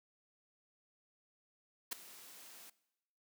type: noise with ADSR envelope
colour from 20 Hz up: white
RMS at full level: -35 dBFS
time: 1.91-2.7 s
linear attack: 17 ms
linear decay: 4 ms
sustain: -20 dB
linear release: 5 ms
effects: noise-tail reverb RT60 0.9 s tail -20 dB re dry + high-pass 200 Hz 12 dB/octave